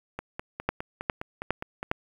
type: two click trains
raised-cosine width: 0.5 ms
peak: -18 / -9 dBFS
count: 9 / 4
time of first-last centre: 0.19-1.829 / 0.69-1.914 s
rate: 4.88 / 2.45 Hz
effects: 8-bit